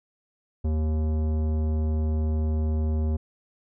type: tone with tanh clipping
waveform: sine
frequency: 77.78 Hz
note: D#2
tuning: in tune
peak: -24 dBFS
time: 0.64-3.17 s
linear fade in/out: 10 ms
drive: 15 dB
effects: none